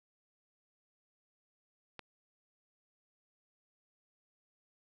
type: click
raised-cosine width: 0.3 ms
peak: -28 dBFS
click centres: 1.993 s
effects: none